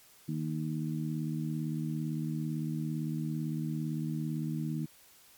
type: harmonic tone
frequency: 77.78 Hz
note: D#2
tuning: in tune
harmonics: 2 / 3 / 4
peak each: -33 / -37 / -39 dBFS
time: 0.28-4.86 s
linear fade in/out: 10 ms
effects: white hiss -59 dBFS RMS until 5.37 s + MP3 96 kbps